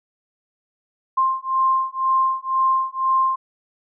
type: beating tone pair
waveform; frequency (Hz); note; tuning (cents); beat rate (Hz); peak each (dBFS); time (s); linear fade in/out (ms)
sine; 1053 / 1055; C6 / C6; +11 / +14; 2; -20; 1.17-3.36; 10
effects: none